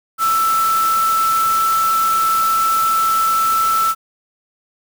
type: tone in noise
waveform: sine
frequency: 1324 Hz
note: E6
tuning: 7 cents sharp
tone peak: -13 dBFS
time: 0.18-3.95 s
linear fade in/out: 50 ms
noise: white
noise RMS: -26 dBFS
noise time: 0.18-3.95 s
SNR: +10 dB
effects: none